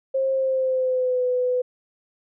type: tone with pitch glide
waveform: sine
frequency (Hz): 533 to 500.2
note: C5 to B4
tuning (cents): +32 to +22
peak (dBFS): -19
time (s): 0.14-1.62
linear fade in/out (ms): 10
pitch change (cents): -110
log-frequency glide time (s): 0.32-1.24
effects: none